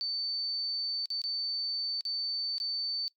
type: tone with dropouts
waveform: sine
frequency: 4540 Hz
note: C#8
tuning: 41 cents sharp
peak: -31 dBFS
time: 0.01-3.08 s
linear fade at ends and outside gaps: 0 ms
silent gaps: 1.057-1.103 / 1.217-1.239 / 2.009-2.052 / 2.582-2.601 s
effects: noise-tail reverb RT60 0.1 s tail -22 dB re dry